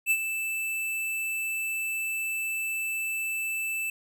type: tone with ADSR envelope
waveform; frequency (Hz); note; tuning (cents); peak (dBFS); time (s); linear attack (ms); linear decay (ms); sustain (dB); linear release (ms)
square; 2642; E7; +3; -20; 0.06-3.9; 49; 57; -9; 3
effects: none